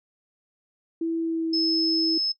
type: tone with pitch glide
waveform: sine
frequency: 329.6 to 325.3 Hz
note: E4 to E4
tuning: 0 to -23 cents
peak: -23 dBFS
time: 1.01-2.18 s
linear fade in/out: 5 ms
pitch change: -23 cents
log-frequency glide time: 1.19-1.5 s
type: tone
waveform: sine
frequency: 5200 Hz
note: E8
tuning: 24 cents flat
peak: -23 dBFS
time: 1.53-2.32 s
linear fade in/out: 5 ms
effects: noise-tail reverb RT60 0.1 s tail -17 dB re dry